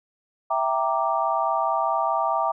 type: chord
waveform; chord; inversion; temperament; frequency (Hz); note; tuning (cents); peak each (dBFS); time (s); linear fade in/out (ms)
sine; E half-diminished seventh; none; equal; 659.3 / 784 / 932.3 / 1174.7; E5 / G5 / Bb5 / D6; 0 / 0 / 0 / 0; -26; 0.5-2.52; 10
effects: none